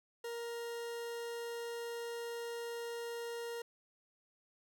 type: tone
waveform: 40% pulse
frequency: 468.8 Hz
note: A#4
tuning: 10 cents sharp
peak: -39 dBFS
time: 0.24-3.62 s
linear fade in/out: 5 ms
effects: none